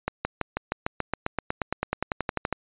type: accelerating click train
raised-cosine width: 0.5 ms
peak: -10 dBFS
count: 22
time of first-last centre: 0.08-2.527 s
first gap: 170 ms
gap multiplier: 0.96
effects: resampled to 8000 Hz